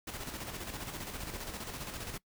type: noise with tremolo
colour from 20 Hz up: pink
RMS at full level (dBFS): -40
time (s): 0.07-2.18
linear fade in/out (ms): 5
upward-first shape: square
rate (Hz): 15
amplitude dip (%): 45
effects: noise-tail reverb RT60 0.1 s tail -22 dB re dry